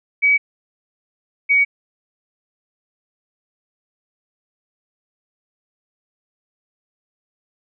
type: tone pair in turn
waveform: sine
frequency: 2273 / 2253 Hz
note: C#7 / C#7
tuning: +43 / +28 cents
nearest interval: unison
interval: 15 cents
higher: first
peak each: -11 dBFS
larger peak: neither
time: 0.22-0.38 / 1.49-1.65 s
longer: neither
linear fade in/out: 20 ms
effects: none